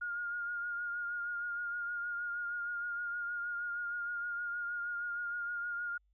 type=tone with vibrato; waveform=sine; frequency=1420 Hz; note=F6; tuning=28 cents sharp; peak=-35 dBFS; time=0.01-5.98 s; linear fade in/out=10 ms; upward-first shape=triangle; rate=6.4 Hz; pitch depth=32 cents each way; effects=added 50 Hz sine -69 dBFS peak until 6.13 s